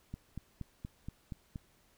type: click train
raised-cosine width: 5 ms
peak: -28 dBFS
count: 7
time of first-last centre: 0.14-1.558 s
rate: 4.23 Hz
effects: pink hiss -68 dBFS RMS until 1.97 s